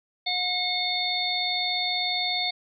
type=harmonic tone with a mistuned harmonic; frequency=723 Hz; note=F#5; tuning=40 cents flat; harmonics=1 / 3 / 5 / 6; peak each=-32 / -31 / -28 / -29 dBFS; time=0.26-2.51 s; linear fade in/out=10 ms; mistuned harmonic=6; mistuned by=+16 cents; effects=none